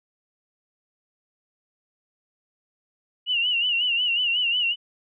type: tone with vibrato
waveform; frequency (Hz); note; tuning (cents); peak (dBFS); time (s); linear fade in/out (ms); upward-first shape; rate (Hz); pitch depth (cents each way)
sine; 2864; F7; +43; -20; 3.26-4.76; 50; sine; 5.5; 87
effects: none